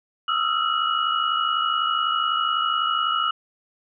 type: tone cluster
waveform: sine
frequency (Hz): 1248 / 1324 / 1376 / 2912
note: D#6 / E6 / F6 / F#7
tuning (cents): +5 / +7 / -26 / -28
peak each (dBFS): -26 / -24 / -27 / -26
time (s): 0.28-3.31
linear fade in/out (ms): 5
effects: none